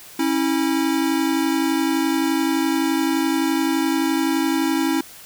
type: tone pair together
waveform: square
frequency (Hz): 273.1 / 324.8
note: C#4 / E4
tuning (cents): -26 / -26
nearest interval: minor third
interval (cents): 300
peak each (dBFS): -22 / -21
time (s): 0.19-5.01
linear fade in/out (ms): 5
effects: white hiss -42 dBFS RMS until 5.25 s